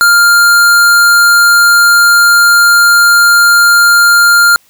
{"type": "tone", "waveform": "square", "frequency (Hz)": 1400, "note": "F6", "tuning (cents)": 4, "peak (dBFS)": -4, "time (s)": [0.01, 4.56], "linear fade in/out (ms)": 0, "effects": ["white hiss -49 dBFS RMS until 4.69 s"]}